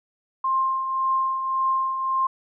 sine tone with tremolo, 1057 Hz, C6, 17 cents sharp, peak -18 dBFS, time 0.44-2.27 s, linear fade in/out 5 ms, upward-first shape triangle, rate 1.8 Hz, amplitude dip 55%, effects none

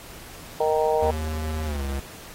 harmonic tone, 155.56 Hz, D#3, in tune, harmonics 3 / 4 / 5 / 6, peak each -22 / -24 / -26 / -28 dBFS, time 0.6-1.11 s, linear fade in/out 5 ms
square tone with pitch glide, 78.1 to 68.78 Hz, D#2 to C#2, +7 to -13 cents, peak -27 dBFS, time 1.02-2 s, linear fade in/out 5 ms, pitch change -220 cents, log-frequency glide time 1.65-1.82 s
effects pink hiss -43 dBFS RMS until 2.34 s + AAC 48 kbps

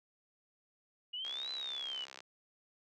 sine exponential two-way sweep, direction up then down, 2870 to 4046 to 2897 Hz, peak -38 dBFS, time 1.13-2.05 s, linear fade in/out 10 ms, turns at 1.51 s
click train, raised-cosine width 0.2 ms, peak -30 dBFS, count 64, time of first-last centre 1.25-2.205 s, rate 66 Hz
effects high-pass 400 Hz 12 dB/octave

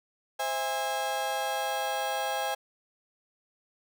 35% pulse chord, C augmented, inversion none, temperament just, 523.3 / 654.1 / 817.6 Hz, C5 / E5 / G#5, 0 / -14 / -27 cents, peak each -34 / -34 / -29 dBFS, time 0.39-2.55 s, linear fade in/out 10 ms, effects none

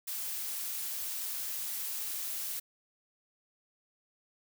blue noise, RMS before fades -37 dBFS, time 0.07-2.6 s, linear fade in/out 10 ms, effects none

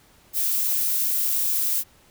violet noise, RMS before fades -23 dBFS, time 0.33-1.84 s, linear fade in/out 50 ms, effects pink hiss -56 dBFS RMS until 2.1 s

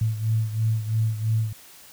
sine beating tone pair, 110 / 113 Hz, A2 / A2, 0 / +47 cents, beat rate 3 Hz, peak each -22 / -27 dBFS, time 0.01-1.53 s, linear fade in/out 5 ms, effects white hiss -48 dBFS RMS until 1.92 s

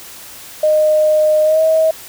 sine tone with pitch glide, 615 to 637.8 Hz, D#5 to D#5, -20 to +43 cents, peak -9 dBFS, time 0.63-1.91 s, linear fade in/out 5 ms, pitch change +63 cents, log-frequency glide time 1.43-1.62 s, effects white hiss -35 dBFS RMS until 2.08 s

